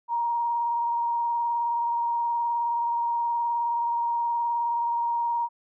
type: tone with vibrato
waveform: sine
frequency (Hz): 941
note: A#5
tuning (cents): +16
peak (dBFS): -23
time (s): 0.08-5.49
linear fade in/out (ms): 50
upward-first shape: sine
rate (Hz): 19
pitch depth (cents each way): 17
effects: none